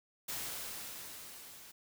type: noise with level ramp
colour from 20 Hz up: white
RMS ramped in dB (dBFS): -39 to -54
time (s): 0.28-1.72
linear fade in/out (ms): 10
effects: none